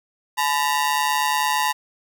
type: ring-modulated tone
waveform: sawtooth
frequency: 932 Hz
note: A#5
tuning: 1 cent flat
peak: -12 dBFS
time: 0.37-1.73 s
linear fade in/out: 20 ms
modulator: 74.4 Hz
effects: none